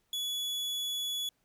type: tone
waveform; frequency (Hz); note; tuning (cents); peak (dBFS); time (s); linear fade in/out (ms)
40% pulse; 3400; G#7; +40; -31; 0.13-1.29; 2
effects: pink hiss -75 dBFS RMS until 1.44 s